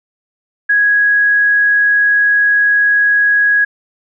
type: tone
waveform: sine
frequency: 1661.2 Hz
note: G#6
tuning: in tune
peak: -8 dBFS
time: 0.69-3.65 s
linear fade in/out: 10 ms
effects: none